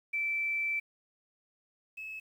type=tone pair in turn; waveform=sine; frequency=2328 / 2591 Hz; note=D7 / E7; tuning=-16 / -30 cents; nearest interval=major second; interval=186 cents; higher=second; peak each=-29 / -39 dBFS; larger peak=first; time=0.13-0.8 / 1.97-2.2 s; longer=first; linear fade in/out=10 ms; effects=10-bit